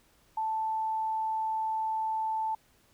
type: tone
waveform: sine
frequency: 880 Hz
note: A5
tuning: in tune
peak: -28 dBFS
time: 0.37-2.55 s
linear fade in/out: 5 ms
effects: pink hiss -65 dBFS RMS until 2.93 s